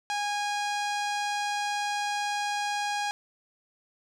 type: tone with low-pass filter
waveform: sawtooth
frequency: 822 Hz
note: G#5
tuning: 18 cents flat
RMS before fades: -30 dBFS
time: 0.1-3.11 s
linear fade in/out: 0 ms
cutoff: 6600 Hz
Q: 1.1
effects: none